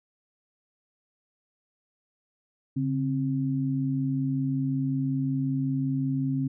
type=tone pair together; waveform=sine; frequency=140.2 / 265.6 Hz; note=C#3 / C4; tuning=+20 / +26 cents; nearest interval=major seventh; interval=1106 cents; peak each=-27 dBFS; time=2.76-6.48 s; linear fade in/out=10 ms; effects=none